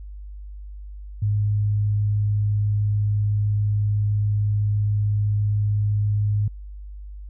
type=tone; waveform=sine; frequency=103.83 Hz; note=G#2; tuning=in tune; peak=-18 dBFS; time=1.22-6.48 s; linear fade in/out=5 ms; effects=added 50 Hz sine -34 dBFS peak until 7.29 s